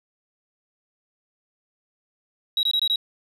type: tone bursts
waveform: sine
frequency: 3850 Hz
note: B7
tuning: 45 cents flat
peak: -17 dBFS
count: 5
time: 2.57-2.959 s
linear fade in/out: 2 ms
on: 61 ms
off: 21 ms
effects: tanh soft clip ceiling -16 dBFS